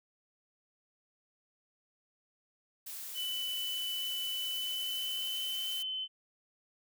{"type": "noise", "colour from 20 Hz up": "blue", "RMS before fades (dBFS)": -43, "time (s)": [2.86, 5.83], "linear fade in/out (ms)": 10}
{"type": "tone with pitch glide", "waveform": "sine", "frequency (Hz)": [2992, 3053], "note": ["F#7", "G7"], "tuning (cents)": [19, -46], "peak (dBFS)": -34, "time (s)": [3.14, 6.08], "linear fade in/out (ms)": 50, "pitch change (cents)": 35, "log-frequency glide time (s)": [4.36, 5.65]}
{"effects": []}